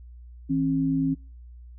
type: tone pair together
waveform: sine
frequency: 160.54 / 270 Hz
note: E3 / C#4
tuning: -45 / -45 cents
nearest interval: major sixth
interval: 900 cents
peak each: -27 / -22 dBFS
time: 0.49-1.15 s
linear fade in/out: 20 ms
effects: noise-tail reverb RT60 0.4 s tail -26 dB re dry + added 60 Hz sine -42 dBFS peak until 1.78 s